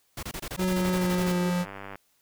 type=noise bursts; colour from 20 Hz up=pink; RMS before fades=-35 dBFS; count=14; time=0.17-1.321 s; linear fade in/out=5 ms; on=59 ms; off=25 ms
type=tone with pitch glide; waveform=square; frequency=185 to 177.46 Hz; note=F#3 to F3; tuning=0 to +28 cents; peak=-25 dBFS; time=0.57-1.66 s; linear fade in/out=50 ms; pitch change=-72 cents; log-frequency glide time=0.71-1.41 s
type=tone with vibrato; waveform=sine; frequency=361.7 Hz; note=F#4; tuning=39 cents flat; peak=-31 dBFS; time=0.59-1.5 s; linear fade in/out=5 ms; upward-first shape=sine; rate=3.5 Hz; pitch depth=30 cents each way
type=click train; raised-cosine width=0.5 ms; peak=-24 dBFS; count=113; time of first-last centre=0.82-1.956 s; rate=98.6 Hz
effects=white hiss -68 dBFS RMS until 2.21 s